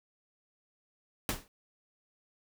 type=noise with exponential decay; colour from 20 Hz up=pink; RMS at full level=-28 dBFS; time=1.29-1.48 s; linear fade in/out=1 ms; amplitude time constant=40 ms; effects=none